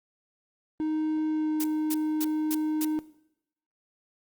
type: tone with pitch glide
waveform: triangle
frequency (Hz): 311.1 to 308.8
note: D#4 to D#4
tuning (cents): 0 to -13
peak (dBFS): -24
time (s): 0.8-2.99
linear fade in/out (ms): 0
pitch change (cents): -13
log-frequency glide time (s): 1.28-1.5
type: noise bursts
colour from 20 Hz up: blue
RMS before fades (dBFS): -32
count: 5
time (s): 1.6-2.85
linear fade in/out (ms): 5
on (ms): 42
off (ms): 260
effects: noise-tail reverb RT60 0.8 s tail -18 dB re dry + Opus 24 kbps